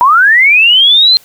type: linear sweep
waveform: sine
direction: up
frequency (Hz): 932.3 to 4186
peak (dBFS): -3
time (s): 0.01-1.17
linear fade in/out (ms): 0
effects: white hiss -43 dBFS RMS until 1.24 s